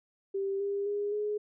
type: tone with pitch steps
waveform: sine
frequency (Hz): 392 / 400.7 / 409.6 / 418.7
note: G4 / G4 / G#4 / G#4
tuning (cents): 0 / +38 / -24 / +14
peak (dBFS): -29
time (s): 0.34-1.38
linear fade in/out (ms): 10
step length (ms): 260
effects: none